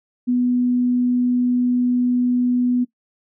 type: tone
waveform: sine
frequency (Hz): 246.9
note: B3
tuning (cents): 0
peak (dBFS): -15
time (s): 0.27-2.85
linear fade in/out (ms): 20
effects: noise-tail reverb RT60 0.1 s tail -18 dB re dry